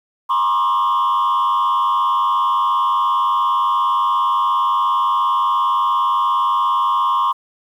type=tone with frequency modulation; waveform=sine; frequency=1070 Hz; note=C6; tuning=38 cents sharp; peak=-11 dBFS; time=0.29-7.33 s; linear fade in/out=20 ms; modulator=97.2 Hz; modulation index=1; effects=tanh soft clip ceiling -13 dBFS + 8-bit